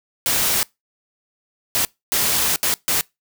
white noise bursts at uneven times, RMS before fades -19 dBFS, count 5, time 0.26-0.63 / 1.75-1.85 / 2.12-2.56 / 2.63-2.74 / 2.88-3.01 s, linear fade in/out 0 ms, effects noise-tail reverb RT60 0.2 s tail -24 dB re dry

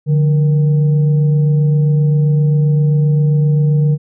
sine tone with frequency modulation, 147.7 Hz, D3, 10 cents sharp, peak -9 dBFS, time 0.06-3.98 s, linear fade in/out 50 ms, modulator 323 Hz, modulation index 0.3, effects none

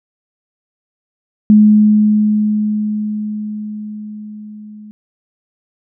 sine tone with level ramp, 211.7 Hz, G#3, 33 cents sharp, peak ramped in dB -3 to -32 dBFS, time 1.5-4.91 s, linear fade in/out 0 ms, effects none

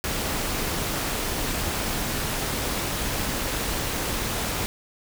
pink noise with amplitude modulation, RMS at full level -25 dBFS, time 0.04-4.66 s, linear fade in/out 0 ms, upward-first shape sine, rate 252 Hz, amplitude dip 50%, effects none

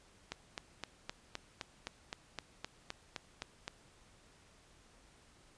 click train, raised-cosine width 0.2 ms, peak -22 dBFS, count 14, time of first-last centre 0.32-3.679 s, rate 3.87 Hz, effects pink hiss -64 dBFS RMS until 5.57 s + resampled to 22050 Hz

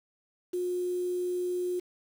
sine tone with quantisation, 358.9 Hz, F4, 47 cents sharp, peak -28 dBFS, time 0.53-1.8 s, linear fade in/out 10 ms, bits 8, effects none

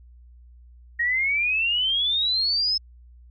sine exponential sweep, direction up, 1864.7 to 5240 Hz, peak -20 dBFS, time 0.99-2.78 s, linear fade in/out 10 ms, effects added 60 Hz sine -46 dBFS peak until 3.3 s

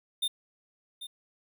square tone with echo, 3621 Hz, A7, 49 cents sharp, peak -27 dBFS, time 0.22-0.28 s, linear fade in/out 10 ms, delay 790 ms, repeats 1, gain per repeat -12 dB, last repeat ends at 1.07 s, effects none

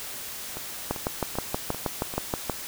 two click trains, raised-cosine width 1 ms, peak -11 / -21 dBFS, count 11 / 5, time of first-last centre 0.91-2.497 / 0.57-2.139 s, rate 6.3 / 2.55 Hz, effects white hiss -37 dBFS RMS until 2.67 s

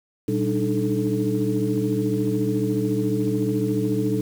sine tone cluster, 120.7 / 195.4 / 294.2 / 308.2 / 435 Hz, B2 / G3 / D4 / D#4 / A4, -39 / -5 / +3 / -16 / -20 cents, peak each -26 dBFS, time 0.28-4.21 s, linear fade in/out 5 ms, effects tanh soft clip ceiling -9 dBFS + 7-bit

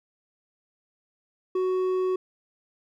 sine tone with hard clipping, 371.3 Hz, F#4, 6 cents sharp, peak -24 dBFS, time 1.55-2.16 s, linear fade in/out 5 ms, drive 5 dB, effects none

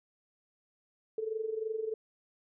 sine tone with amplitude modulation, 440 Hz, A4, in tune, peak -29 dBFS, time 1.18-1.94 s, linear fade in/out 2 ms, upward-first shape sine, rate 23.1 Hz, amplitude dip 75%, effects none

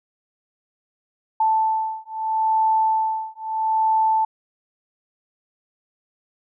sine beating tone pair, 880 / 880.77 Hz, A5 / A5, 0 / +2 cents, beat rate 0.77 Hz, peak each -21 dBFS, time 1.4-4.25 s, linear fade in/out 5 ms, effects none

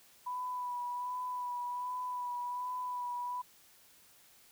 sine tone with vibrato, 987.8 Hz, B5, in tune, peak -35 dBFS, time 0.26-3.42 s, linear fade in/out 10 ms, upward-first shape sine, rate 1.3 Hz, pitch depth 22 cents each way, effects white hiss -62 dBFS RMS until 4.51 s

